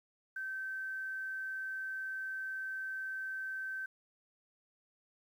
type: tone with quantisation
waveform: sine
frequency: 1546 Hz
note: G6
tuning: 24 cents flat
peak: -37 dBFS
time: 0.36-3.86 s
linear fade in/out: 5 ms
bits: 11
effects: none